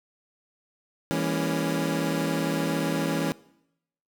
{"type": "chord", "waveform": "25% pulse", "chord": "A# half-diminished seventh", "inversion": "second", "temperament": "equal with one note detuned", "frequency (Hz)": [164.81, 202.3, 233.1, 277.2], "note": ["E3", "G#3", "A#3", "C#4"], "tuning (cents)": [0, -45, 0, 0], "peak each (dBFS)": [-25, -30, -30, -25], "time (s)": [1.11, 3.32], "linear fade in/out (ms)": 0, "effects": ["noise-tail reverb RT60 0.8 s tail -21 dB re dry"]}